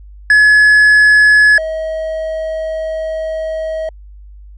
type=tone pair in turn; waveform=triangle; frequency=1700 / 636.8 Hz; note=G#6 / D#5; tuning=+40 / +40 cents; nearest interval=octave + perfect fourth; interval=1700 cents; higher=first; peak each=-3 / -15 dBFS; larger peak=first; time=0.3-1.58 / 1.58-3.89 s; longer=second; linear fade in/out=2 ms; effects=added 50 Hz sine -33 dBFS peak until 4.57 s + resampled to 24000 Hz